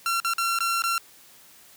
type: tone with dropouts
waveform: sawtooth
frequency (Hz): 1364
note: F6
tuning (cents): -41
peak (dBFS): -19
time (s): 0.06-0.98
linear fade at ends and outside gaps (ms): 1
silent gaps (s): 0.201-0.247 / 0.336-0.382 / 0.588-0.605 / 0.821-0.838
effects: white hiss -52 dBFS RMS until 1.76 s + high-pass 60 Hz 12 dB/octave